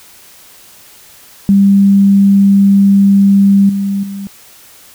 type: tone with level steps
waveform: sine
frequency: 198 Hz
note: G3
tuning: 18 cents sharp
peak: -4 / -12 / -20 dBFS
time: 1.49-4.27 s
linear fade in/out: 0 ms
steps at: 3.69 / 4.03 s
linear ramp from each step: 5 ms
effects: white hiss -40 dBFS RMS until 4.94 s